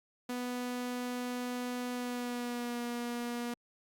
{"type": "tone with pitch glide", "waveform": "sawtooth", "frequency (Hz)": [246.9, 239.5], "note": ["B3", "A#3"], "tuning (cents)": [0, 47], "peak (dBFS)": -31, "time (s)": [0.29, 3.54], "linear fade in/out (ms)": 5, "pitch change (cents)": -53, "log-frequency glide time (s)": [1.91, 2.81], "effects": ["Opus 48 kbps"]}